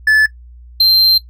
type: tone pair in turn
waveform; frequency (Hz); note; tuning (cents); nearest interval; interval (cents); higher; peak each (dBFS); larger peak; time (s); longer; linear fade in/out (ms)
triangle; 1735 / 4143; A6 / C8; -25 / -18; octave + minor third; 1507; second; -5; neither; 0.07-0.26 / 0.8-1.18; second; 5
effects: noise-tail reverb RT60 0.1 s tail -17 dB re dry + added 60 Hz sine -35 dBFS peak until 1.29 s